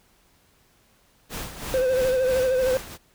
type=noise with tremolo; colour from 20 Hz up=pink; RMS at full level=-32 dBFS; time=1.29-2.98 s; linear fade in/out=50 ms; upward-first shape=sine; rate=3 Hz; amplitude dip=65%
type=tone with vibrato; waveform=triangle; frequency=515 Hz; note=C5; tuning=28 cents flat; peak=-17 dBFS; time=1.74-2.77 s; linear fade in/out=0 ms; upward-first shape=sine; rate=13 Hz; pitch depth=46 cents each way
effects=pink hiss -61 dBFS RMS until 3.14 s